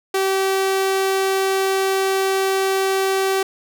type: tone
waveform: sawtooth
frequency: 385.2 Hz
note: G4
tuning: 30 cents flat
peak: -13 dBFS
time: 0.14-3.43 s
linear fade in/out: 5 ms
effects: none